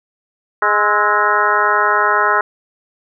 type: harmonic tone with a mistuned harmonic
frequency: 207.7 Hz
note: G#3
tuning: in tune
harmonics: 2 / 3 / 4 / 5 / 6 / 7 / 8 / 9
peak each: -22 / -23 / -21 / -17 / -17 / -18 / -23 / -23 dBFS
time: 0.62-2.41 s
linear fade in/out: 2 ms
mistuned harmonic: 6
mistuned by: +68 cents
effects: none